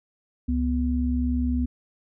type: tone pair together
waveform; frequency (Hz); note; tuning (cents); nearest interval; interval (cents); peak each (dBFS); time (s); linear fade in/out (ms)
sine; 69.3 / 247; C#2 / B3; 0 / 0; octave + minor seventh; 2200; -24; 0.48-1.66; 10
effects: none